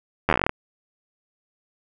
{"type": "slowing click train", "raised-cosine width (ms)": 0.5, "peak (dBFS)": -3, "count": 12, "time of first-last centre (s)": [0.29, 0.494], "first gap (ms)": 11, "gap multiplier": 1.1, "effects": []}